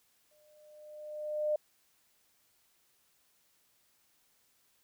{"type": "tone with exponential growth", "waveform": "sine", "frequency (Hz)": 604, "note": "D5", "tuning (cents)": 48, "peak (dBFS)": -26, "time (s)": [0.31, 1.56], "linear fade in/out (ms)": 5, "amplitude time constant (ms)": 270, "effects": ["white hiss -71 dBFS RMS until 4.83 s"]}